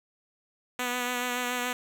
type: tone with vibrato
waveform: 5% pulse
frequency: 246.9 Hz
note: B3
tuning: in tune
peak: -17 dBFS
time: 0.79-1.73 s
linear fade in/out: 2 ms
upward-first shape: sine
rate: 7 Hz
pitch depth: 20 cents each way
effects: none